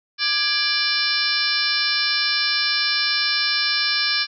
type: harmonic tone with a mistuned harmonic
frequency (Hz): 591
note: D5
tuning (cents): +11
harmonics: 2 / 3 / 4 / 5 / 6 / 7 / 8 / 9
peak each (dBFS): -33 / -26 / -26 / -30 / -29 / -25 / -26 / -24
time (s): 0.18-4.27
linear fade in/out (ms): 50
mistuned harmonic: 3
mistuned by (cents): -110
effects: none